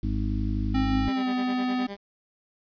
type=harmonic tone; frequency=51.91 Hz; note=G#1; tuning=in tune; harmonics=1 / 2 / 4 / 5 / 6; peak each=-27 / -30 / -33 / -34 / -35 dBFS; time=0.03-1.09 s; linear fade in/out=5 ms
type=tone with pitch glide; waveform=square; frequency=265.4 to 251.8 Hz; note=C4 to B3; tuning=+25 to +34 cents; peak=-25 dBFS; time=0.74-1.87 s; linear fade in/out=10 ms; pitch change=-91 cents; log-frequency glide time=1.11-1.31 s
type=tone with tremolo; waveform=15% pulse; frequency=200 Hz; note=G3; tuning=35 cents sharp; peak=-27 dBFS; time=1.07-1.97 s; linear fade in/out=10 ms; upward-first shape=sine; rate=9.7 Hz; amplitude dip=90%
effects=resampled to 11025 Hz + 9-bit